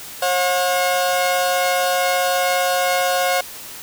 sawtooth tone pair together, 540.9 / 722 Hz, C#5 / F#5, -43 / -43 cents, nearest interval perfect fourth, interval 500 cents, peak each -16 / -15 dBFS, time 0.22-3.41 s, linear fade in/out 5 ms, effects white hiss -35 dBFS RMS until 3.82 s

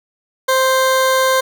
20% pulse tone, 523.3 Hz, C5, in tune, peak -7 dBFS, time 0.48-1.41 s, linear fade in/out 10 ms, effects none

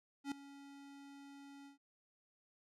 square tone with ADSR envelope, 279.8 Hz, C#4, 16 cents sharp, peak -37 dBFS, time 0.24-1.78 s, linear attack 77 ms, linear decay 3 ms, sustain -17 dB, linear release 120 ms, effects low-pass 9000 Hz 12 dB/octave

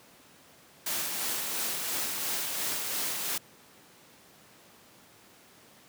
white noise with tremolo, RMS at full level -31 dBFS, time 0.86-3.38 s, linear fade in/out 5 ms, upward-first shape sine, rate 2.9 Hz, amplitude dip 30%, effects pink hiss -56 dBFS RMS until 5.88 s + high-pass 150 Hz 12 dB/octave

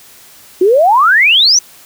sine exponential sweep, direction up, 349.2 to 6180 Hz, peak -5 dBFS, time 0.61-1.59 s, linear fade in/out 5 ms, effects white hiss -40 dBFS RMS until 1.85 s

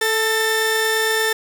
sawtooth tone pair together, 440 / 1788.7 Hz, A4 / A6, 0 / +28 cents, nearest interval 2 octaves, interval 2428 cents, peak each -16 dBFS, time 0.01-1.33 s, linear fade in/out 5 ms, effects none

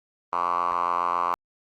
5% pulse tone with band-pass filter, 87.31 Hz, F2, in tune, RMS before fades -25 dBFS, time 0.33-1.34 s, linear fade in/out 0 ms, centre 1100 Hz, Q 6.9, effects Opus 32 kbps

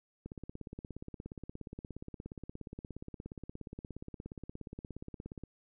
click train, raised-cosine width 3 ms, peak -30 dBFS, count 89, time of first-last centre 0.26-5.436 s, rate 17 Hz, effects none

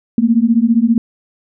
sine beating tone pair, 223.4 / 238.4 Hz, A3 / A#3, +27 / +39 cents, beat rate 15 Hz, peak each -12 dBFS, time 0.18-0.98 s, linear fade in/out 2 ms, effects none

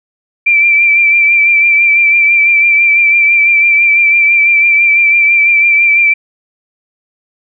sine tone with vibrato, 2349 Hz, D7, in tune, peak -5 dBFS, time 0.46-6.14 s, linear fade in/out 10 ms, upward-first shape triangle, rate 6 Hz, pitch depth 40 cents each way, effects none

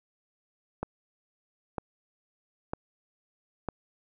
click train, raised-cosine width 1 ms, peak -17 dBFS, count 4, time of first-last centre 0.83-3.687 s, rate 1.05 Hz, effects none

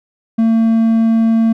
triangle tone, 225.9 Hz, A3, 46 cents sharp, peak -7 dBFS, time 0.38-1.53 s, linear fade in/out 10 ms, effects none

